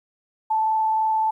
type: tone with frequency modulation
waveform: sine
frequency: 877 Hz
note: A5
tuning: 6 cents flat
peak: -18 dBFS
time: 0.5-1.31 s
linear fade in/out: 10 ms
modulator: 23.2 Hz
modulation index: 0.32
effects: 10-bit